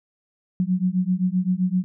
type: beating tone pair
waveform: sine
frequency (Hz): 179.5 / 187.2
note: F3 / F#3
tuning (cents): +48 / +20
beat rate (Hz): 7.7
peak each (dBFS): -22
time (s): 0.6-1.84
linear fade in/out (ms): 0
effects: none